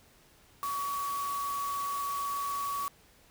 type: tone in noise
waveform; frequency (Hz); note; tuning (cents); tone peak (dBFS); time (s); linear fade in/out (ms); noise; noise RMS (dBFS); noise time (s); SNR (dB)
sine; 1129; C#6; +31; -31; 0.63-2.88; 0; white; -43; 0.63-2.88; +9
effects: pink hiss -61 dBFS RMS until 3.3 s